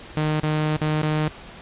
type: tone with dropouts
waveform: sawtooth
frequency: 153.5 Hz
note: D#3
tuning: 23 cents flat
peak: -16 dBFS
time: 0.17-1.28 s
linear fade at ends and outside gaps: 0 ms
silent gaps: 0.4-0.434 / 0.766-0.815 / 1.019-1.032 s
effects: pink hiss -41 dBFS RMS until 1.61 s + resampled to 8000 Hz